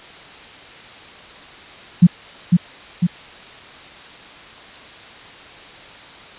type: tone with echo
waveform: sine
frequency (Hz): 175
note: F3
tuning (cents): +4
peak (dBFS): -3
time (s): 2.02-2.07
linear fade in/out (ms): 10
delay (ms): 500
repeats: 2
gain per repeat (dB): -4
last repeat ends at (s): 3.07
effects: white hiss -39 dBFS RMS until 6.38 s + resampled to 8000 Hz